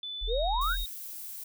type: tone with pitch glide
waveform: sine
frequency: 3497 to 3748 Hz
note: A7 to A#7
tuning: -11 to +9 cents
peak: -35 dBFS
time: 0.03-0.86 s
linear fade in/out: 2 ms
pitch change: +120 cents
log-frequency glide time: 0.27-0.32 s
type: tone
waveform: sine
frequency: 41.32 Hz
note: E1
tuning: 5 cents sharp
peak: -30 dBFS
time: 0.21-0.85 s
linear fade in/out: 20 ms
type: exponential sweep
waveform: sine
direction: up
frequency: 415.3 to 1675 Hz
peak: -27 dBFS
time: 0.27-0.77 s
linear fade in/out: 50 ms
type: noise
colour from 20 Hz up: violet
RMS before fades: -41 dBFS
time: 0.61-1.44 s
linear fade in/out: 5 ms
effects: none